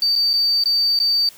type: tone with dropouts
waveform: sine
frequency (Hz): 4612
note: D8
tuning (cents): -32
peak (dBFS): -13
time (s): 0.02-1.29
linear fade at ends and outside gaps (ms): 2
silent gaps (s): 0.155-0.16 / 0.333-0.337 / 0.638-0.657 / 0.99-1
effects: tanh soft clip ceiling -12 dBFS + white hiss -45 dBFS RMS until 1.37 s